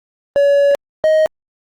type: tone pair in turn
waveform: triangle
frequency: 566 / 626.6 Hz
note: C#5 / D#5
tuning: +36 / +12 cents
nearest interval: major second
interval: 176 cents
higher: second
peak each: -7 dBFS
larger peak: neither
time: 0.36-0.75 / 1.04-1.26 s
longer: first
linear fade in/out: 0 ms
effects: Opus 24 kbps